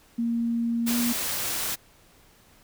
sine tone with pitch glide, 233.1 to 239 Hz, A#3 to A#3, 0 to +43 cents, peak -23 dBFS, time 0.18-1.13 s, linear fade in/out 10 ms, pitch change +43 cents, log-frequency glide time 0.87-0.94 s
white noise, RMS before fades -29 dBFS, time 0.86-1.76 s, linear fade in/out 20 ms
effects pink hiss -57 dBFS RMS until 2.63 s

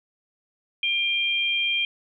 sine tone pair together, 2394 / 3186 Hz, D7 / G7, +33 / +27 cents, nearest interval perfect fourth, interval 494 cents, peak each -24 dBFS, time 0.83-1.85 s, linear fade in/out 2 ms, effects none

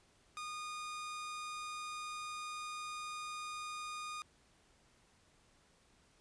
sawtooth tone, 1226 Hz, D#6, 26 cents flat, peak -38 dBFS, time 0.37-4.22 s, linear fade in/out 0 ms, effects pink hiss -69 dBFS RMS until 6.2 s + resampled to 22050 Hz

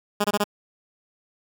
10% pulse tone bursts, 206.1 Hz, G#3, 13 cents flat, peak -11 dBFS, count 4, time 0.2-0.442 s, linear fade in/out 10 ms, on 44 ms, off 22 ms, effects none

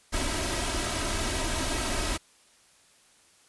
pink noise with comb filter, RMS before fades -29 dBFS, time 0.12-2.18 s, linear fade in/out 20 ms, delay 3.1 ms, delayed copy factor +0.65, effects white hiss -60 dBFS RMS until 3.48 s + resampled to 24000 Hz

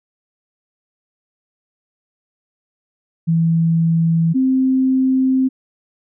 sine tone pair in turn, 164.81 / 261.6 Hz, E3 / C4, 0 / 0 cents, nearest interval minor sixth, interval 800 cents, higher second, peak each -12 dBFS, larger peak neither, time 3.27-4.34 / 4.34-5.49 s, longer second, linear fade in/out 20 ms, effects none

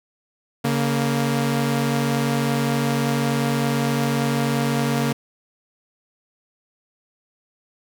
sawtooth tone pair together, 140.92 / 233.1 Hz, C#3 / A#3, +29 / 0 cents, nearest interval major sixth, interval 871 cents, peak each -18 dBFS, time 0.64-5.13 s, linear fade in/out 10 ms, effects none

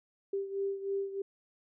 sine beating tone pair, 393.3 / 396.5 Hz, G4 / G4, +6 / +20 cents, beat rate 3.2 Hz, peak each -33 / -38 dBFS, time 0.33-1.22 s, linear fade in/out 5 ms, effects none

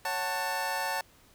25% pulse chord, F# minor, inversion second, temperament just, 555 / 740 / 888 Hz, C#5 / F#5 / A5, +2 / 0 / +16 cents, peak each -34 / -32 / -28 dBFS, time 0.05-1.01 s, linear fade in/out 2 ms, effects pink hiss -60 dBFS RMS until 1.34 s

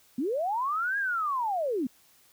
sine linear two-way sweep, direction up then down, 227.7 to 1661.2 to 227.7 Hz, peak -26 dBFS, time 0.18-1.87 s, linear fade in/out 5 ms, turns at 0.98 s, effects white hiss -61 dBFS RMS until 2.32 s

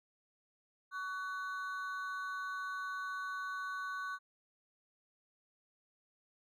triangle ring-modulated tone, 1312 Hz, E6, 9 cents flat, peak -33 dBFS, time 0.91-4.19 s, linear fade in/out 50 ms, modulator 183 Hz, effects none

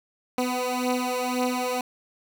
15% pulse beating tone pair, 249.6 / 251.5 Hz, B3 / B3, +19 / +32 cents, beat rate 1.9 Hz, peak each -20 / -22 dBFS, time 0.38-1.81 s, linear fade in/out 2 ms, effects none

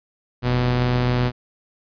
sawtooth tone pair together, 43.65 / 123.47 Hz, F1 / B2, 0 / 0 cents, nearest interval octave + tritone, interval 1800 cents, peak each -23 / -14 dBFS, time 0.42-1.32 s, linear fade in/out 50 ms, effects resampled to 11025 Hz

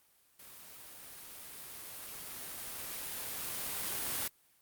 white noise with level ramp, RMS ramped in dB -53 to -35 dBFS, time 0.39-4.28 s, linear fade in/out 5 ms, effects white hiss -68 dBFS RMS until 4.61 s + Opus 32 kbps

